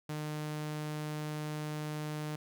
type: tone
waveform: sawtooth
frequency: 151.8 Hz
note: D#3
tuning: 42 cents flat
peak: -32 dBFS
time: 0.09-2.36 s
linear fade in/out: 5 ms
effects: none